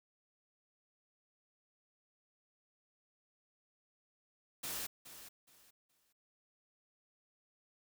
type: noise with echo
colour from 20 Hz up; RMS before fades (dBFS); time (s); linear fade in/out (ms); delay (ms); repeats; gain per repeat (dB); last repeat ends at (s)
white; -41; 4.63-4.87; 10; 420; 3; -12; 6.13
effects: none